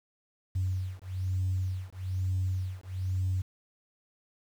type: beating tone pair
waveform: sine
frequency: 92.6 / 93.7 Hz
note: F#2 / F#2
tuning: +2 / +22 cents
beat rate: 1.1 Hz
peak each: -31 dBFS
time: 0.55-3.42 s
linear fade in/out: 10 ms
effects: tanh soft clip ceiling -22 dBFS + 9-bit